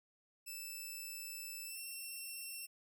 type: tone with pitch glide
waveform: 5% pulse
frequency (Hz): 2637 to 2708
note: E7 to E7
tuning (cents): 0 to +46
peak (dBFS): -36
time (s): 0.46-2.67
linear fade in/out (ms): 20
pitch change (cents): +46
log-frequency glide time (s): 1.65-1.79
effects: none